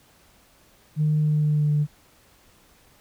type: tone with pitch glide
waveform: sine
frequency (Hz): 152.5 to 148.59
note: D#3 to D3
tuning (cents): -34 to +21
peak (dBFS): -17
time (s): 0.96-1.87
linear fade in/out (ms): 50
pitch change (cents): -45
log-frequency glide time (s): 1.2-1.73
effects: tanh soft clip ceiling -14 dBFS + pink hiss -57 dBFS RMS until 3 s